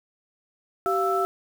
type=tone cluster; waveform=sine; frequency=384.9 / 695 / 1321 Hz; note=G4 / F5 / E6; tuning=-32 / -9 / +3 cents; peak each=-25 / -26 / -25 dBFS; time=0.86-1.25 s; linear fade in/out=0 ms; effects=7-bit